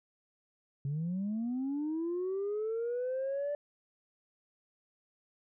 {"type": "linear sweep", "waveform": "sine", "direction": "up", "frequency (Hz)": [134.7, 587.3], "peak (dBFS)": -30, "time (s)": [0.85, 3.55], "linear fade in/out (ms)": 2, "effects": ["tanh soft clip ceiling -29 dBFS"]}